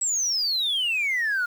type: exponential sweep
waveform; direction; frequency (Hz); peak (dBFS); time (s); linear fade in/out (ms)
sine; down; 7900 to 1396.9; -20; 0.01-1.46; 10
effects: tanh soft clip ceiling -20 dBFS + 8-bit